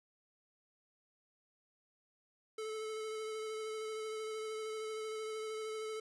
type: tone with vibrato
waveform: square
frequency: 435.8 Hz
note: A4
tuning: 17 cents flat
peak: -40 dBFS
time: 2.58-6 s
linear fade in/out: 5 ms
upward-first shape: triangle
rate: 13 Hz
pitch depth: 20 cents each way
effects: resampled to 24000 Hz + 11-bit